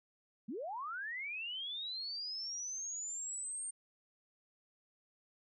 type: linear sweep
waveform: sine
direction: up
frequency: 185 to 8780 Hz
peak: -39 dBFS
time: 0.48-3.71 s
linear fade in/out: 10 ms
effects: none